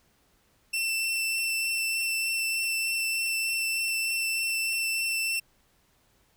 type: tone with vibrato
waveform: sawtooth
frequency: 2682 Hz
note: E7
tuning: 29 cents sharp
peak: -23 dBFS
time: 0.73-5.4 s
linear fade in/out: 10 ms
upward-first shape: sine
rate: 3.3 Hz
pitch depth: 9 cents each way
effects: pink hiss -66 dBFS RMS until 6.36 s